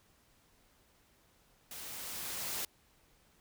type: noise with level ramp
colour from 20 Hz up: white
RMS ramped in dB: -46 to -37 dBFS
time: 1.71-2.65 s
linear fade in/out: 2 ms
effects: pink hiss -68 dBFS RMS until 3.4 s